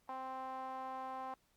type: tone with band-pass filter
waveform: sawtooth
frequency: 261.6 Hz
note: C4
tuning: in tune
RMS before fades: -44 dBFS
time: 0.09-1.34 s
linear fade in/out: 2 ms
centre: 910 Hz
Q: 8.1
effects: pink hiss -75 dBFS RMS until 1.56 s + Opus 48 kbps